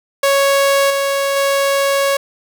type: tone with level steps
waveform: sawtooth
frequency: 554.4 Hz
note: C#5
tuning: in tune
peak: -7 / -11 / -9 dBFS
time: 0.23-2.17 s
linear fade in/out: 5 ms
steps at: 0.9 / 1.36 s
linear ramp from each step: 5 ms
effects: none